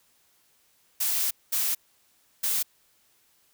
blue noise bursts at uneven times, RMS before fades -26 dBFS, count 3, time 1-1.31 / 1.52-1.75 / 2.43-2.63 s, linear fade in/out 10 ms, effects white hiss -65 dBFS RMS until 3.53 s

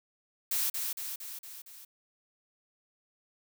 blue noise with echo, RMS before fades -30 dBFS, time 0.51-0.7 s, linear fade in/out 5 ms, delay 230 ms, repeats 5, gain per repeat -4 dB, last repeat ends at 1.85 s, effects none

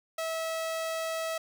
sawtooth tone, 649 Hz, E5, 27 cents flat, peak -27 dBFS, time 0.18-1.38 s, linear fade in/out 5 ms, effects none

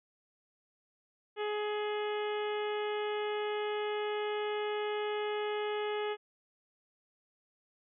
harmonic tone, 419.9 Hz, G#4, 19 cents sharp, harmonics 1 / 2 / 3 / 4 / 5 / 6 / 7 / 8, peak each -33 / -40 / -44 / -46 / -46 / -50 / -47 / -51 dBFS, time 1.36-6.17 s, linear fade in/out 50 ms, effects none

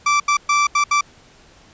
30% pulse tone bursts at uneven times, 1167 Hz, D6, 11 cents flat, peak -11 dBFS, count 5, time 0.06-0.2 / 0.28-0.37 / 0.49-0.67 / 0.75-0.84 / 0.91-1.01 s, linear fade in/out 5 ms, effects pink hiss -49 dBFS RMS until 1.73 s + resampled to 16000 Hz

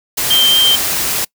sine tone in noise, 3148 Hz, G7, 7 cents sharp, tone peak -8 dBFS, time 0.3-0.76 s, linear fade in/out 10 ms, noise white, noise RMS -17 dBFS, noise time 0.17-1.25 s, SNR +6 dB, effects noise-tail reverb RT60 0.1 s tail -24 dB re dry

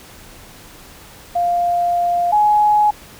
sine tone pair in turn, 699 / 839.7 Hz, F5 / G#5, +1 / +19 cents, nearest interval minor third, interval 318 cents, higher second, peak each -14 / -10 dBFS, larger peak second, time 1.35-2.32 / 2.32-2.91 s, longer first, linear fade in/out 10 ms, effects pink hiss -41 dBFS RMS until 3.19 s

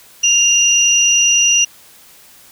sine tone pair together, 2794 / 5835 Hz, F7 / F#8, 0 / -25 cents, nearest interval octave + minor second, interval 1275 cents, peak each -12 dBFS, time 0.23-1.65 s, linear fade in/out 10 ms, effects white hiss -44 dBFS RMS until 2.51 s

